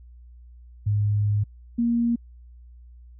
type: tone pair in turn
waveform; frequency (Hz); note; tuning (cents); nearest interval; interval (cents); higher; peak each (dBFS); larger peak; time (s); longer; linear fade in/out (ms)
sine; 103.83 / 235.1; G#2 / A#3; 0 / +15; octave + major second; 1415; second; -19; neither; 0.86-1.44 / 1.78-2.16; first; 10
effects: added 60 Hz sine -44 dBFS peak until 3.19 s